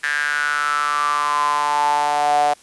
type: tone with high-pass filter sweep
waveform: sawtooth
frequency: 146.83 Hz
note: D3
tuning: in tune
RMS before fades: -19 dBFS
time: 0.03-2.54 s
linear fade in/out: 10 ms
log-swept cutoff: 1700 to 690 Hz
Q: 9.2
effects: white hiss -49 dBFS RMS until 2.62 s + resampled to 24000 Hz